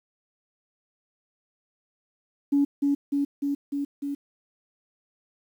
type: tone with echo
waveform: sine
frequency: 283.1 Hz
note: C#4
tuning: 37 cents sharp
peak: -17 dBFS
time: 2.52-2.65 s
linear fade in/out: 10 ms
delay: 300 ms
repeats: 5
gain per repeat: -2 dB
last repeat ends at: 4.15 s
effects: tanh soft clip ceiling -13 dBFS + 9-bit